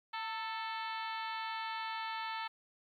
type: harmonic tone with a mistuned harmonic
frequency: 440 Hz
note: A4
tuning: in tune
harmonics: 2 / 3 / 4 / 5 / 6 / 7 / 8 / 9 / 10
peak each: -40 / -44 / -46 / -48 / -50 / -51 / -52 / -53 / -54 dBFS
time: 0.13-2.48 s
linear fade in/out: 10 ms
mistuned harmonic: 2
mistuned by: +41 cents
effects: 12-bit

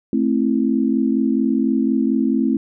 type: chord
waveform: sine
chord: A minor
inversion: none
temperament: equal with one note detuned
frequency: 220 / 264.2 / 329.6 Hz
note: A3 / C4 / E4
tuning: 0 / +17 / 0 cents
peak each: -19 / -18 / -22 dBFS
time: 0.13-2.57 s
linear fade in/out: 2 ms
effects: none

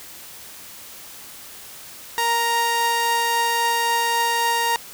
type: tone pair together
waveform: sawtooth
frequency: 468 / 932.3 Hz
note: A#4 / A#5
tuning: +7 / 0 cents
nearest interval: octave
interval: 1193 cents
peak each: -25 / -15 dBFS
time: 2.18-4.76 s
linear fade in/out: 0 ms
effects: white hiss -40 dBFS RMS until 4.93 s

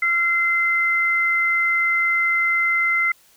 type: tone pair together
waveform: sine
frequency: 1369 / 2067 Hz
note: F6 / C7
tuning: -35 / -22 cents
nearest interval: perfect fifth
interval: 713 cents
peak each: -24 / -17 dBFS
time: 0.02-3.12 s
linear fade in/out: 5 ms
effects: white hiss -55 dBFS RMS until 3.36 s

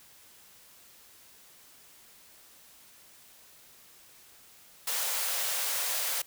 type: high-pass noise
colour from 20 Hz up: white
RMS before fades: -31 dBFS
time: 4.87-6.22 s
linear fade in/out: 5 ms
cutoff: 460 Hz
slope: 96 dB/octave
effects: white hiss -56 dBFS RMS until 6.26 s

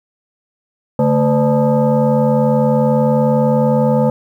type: tone with frequency modulation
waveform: sine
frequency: 142.8 Hz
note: D3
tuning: 48 cents flat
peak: -10 dBFS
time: 0.99-4.1 s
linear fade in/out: 2 ms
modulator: 365 Hz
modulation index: 1.6
effects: 8-bit

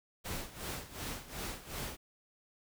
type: noise with tremolo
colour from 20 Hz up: pink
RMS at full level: -39 dBFS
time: 0.24-1.97 s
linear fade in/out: 20 ms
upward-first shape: sine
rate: 2.7 Hz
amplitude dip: 80%
effects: none

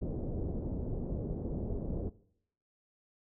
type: low-pass noise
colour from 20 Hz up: pink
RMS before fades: -36 dBFS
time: 0.01-2.1 s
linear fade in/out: 20 ms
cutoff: 500 Hz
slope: 24 dB/octave
effects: noise-tail reverb RT60 0.7 s tail -20 dB re dry

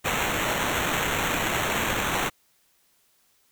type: noise with sample-and-hold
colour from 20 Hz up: violet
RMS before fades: -26 dBFS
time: 0.04-2.3 s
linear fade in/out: 20 ms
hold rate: 4900 Hz
effects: white hiss -65 dBFS RMS until 3.51 s

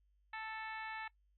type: harmonic tone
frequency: 440 Hz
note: A4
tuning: in tune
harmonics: 2 / 3 / 4 / 5 / 6 / 7 / 8 / 9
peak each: -46 / -51 / -47 / -50 / -54 / -63 / -62 / -61 dBFS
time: 0.33-1.08 s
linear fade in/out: 5 ms
effects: noise-tail reverb RT60 0.1 s tail -20 dB re dry + added 50 Hz sine -70 dBFS peak until 1.37 s

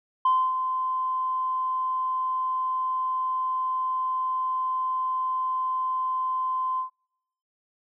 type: tone with ADSR envelope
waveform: sine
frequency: 1033 Hz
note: C6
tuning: 22 cents flat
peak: -16 dBFS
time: 0.25-6.9 s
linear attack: 5 ms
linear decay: 270 ms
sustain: -8 dB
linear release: 110 ms
effects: noise-tail reverb RT60 0.8 s tail -26 dB re dry + tanh soft clip ceiling -14 dBFS

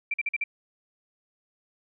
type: tone bursts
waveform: sine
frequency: 2349 Hz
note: D7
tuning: in tune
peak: -24 dBFS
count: 5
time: 0.11-0.44 s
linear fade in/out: 5 ms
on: 30 ms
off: 45 ms
effects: none

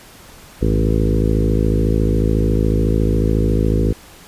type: harmonic tone with a mistuned harmonic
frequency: 54 Hz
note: A1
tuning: 32 cents flat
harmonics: 1 / 2 / 3 / 4 / 5 / 6 / 7 / 8 / 9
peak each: -17 / -20 / -22 / -23 / -24 / -25 / -25 / -26 / -27 dBFS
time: 0.61-3.93 s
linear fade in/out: 10 ms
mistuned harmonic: 2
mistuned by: -48 cents
effects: pink hiss -42 dBFS RMS until 4.27 s + resampled to 32000 Hz

